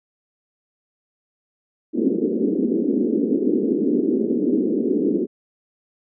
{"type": "band-pass noise", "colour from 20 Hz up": "pink", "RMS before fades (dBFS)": -20, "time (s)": [1.93, 5.27], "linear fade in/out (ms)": 50, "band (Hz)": [220, 420], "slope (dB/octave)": 48, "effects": []}